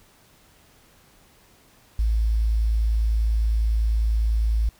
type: tone with quantisation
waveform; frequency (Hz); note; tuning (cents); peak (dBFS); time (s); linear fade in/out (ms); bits
sine; 55; A1; 0; -18; 1.99-4.69; 0; 8
effects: pink hiss -56 dBFS RMS until 4.79 s